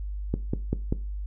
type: click train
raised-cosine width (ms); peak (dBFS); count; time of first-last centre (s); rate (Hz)
3; -12; 4; 0.34-0.925; 5.13
effects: noise-tail reverb RT60 0.3 s tail -17 dB re dry + added 50 Hz sine -30 dBFS peak until 1.26 s